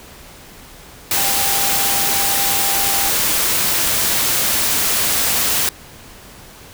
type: tone in noise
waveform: sine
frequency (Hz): 792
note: G5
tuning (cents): +18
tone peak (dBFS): -25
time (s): 1.17-3.1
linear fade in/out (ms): 2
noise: white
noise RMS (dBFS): -17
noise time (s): 1.11-5.69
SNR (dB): -11
effects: pink hiss -40 dBFS RMS until 6.73 s